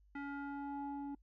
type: tone with low-pass filter sweep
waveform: square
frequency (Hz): 282.2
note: C#4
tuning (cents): +31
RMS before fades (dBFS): -43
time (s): 0.15-1.15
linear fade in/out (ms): 5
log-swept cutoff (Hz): 1800 to 610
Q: 2.8
effects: noise-tail reverb RT60 0.1 s tail -26 dB re dry + added 50 Hz sine -64 dBFS peak until 1.22 s